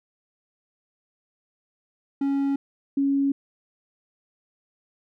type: tone pair in turn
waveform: triangle / sine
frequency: 277.2 / 277.2 Hz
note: C#4 / C#4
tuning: 0 / 0 cents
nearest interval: unison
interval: 0 cents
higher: neither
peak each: -19 dBFS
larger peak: neither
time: 2.21-2.56 / 2.97-3.32 s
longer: neither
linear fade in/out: 5 ms
effects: none